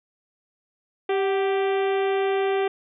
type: harmonic tone with a mistuned harmonic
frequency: 392.1 Hz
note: G4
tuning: in tune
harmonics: 1 / 2 / 3 / 4 / 5 / 6 / 7 / 8 / 9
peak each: -21 / -28 / -36 / -37 / -37 / -38 / -41 / -42 / -46 dBFS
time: 1.09-2.68 s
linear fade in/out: 5 ms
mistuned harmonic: 2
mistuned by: -53 cents
effects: none